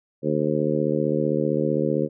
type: harmonic tone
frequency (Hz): 75.5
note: D2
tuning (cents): +48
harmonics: 2 / 3 / 4 / 5 / 6 / 7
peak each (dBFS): -27 / -27 / -27 / -27 / -27 / -27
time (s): 0.22-2.09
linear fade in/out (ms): 50
effects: none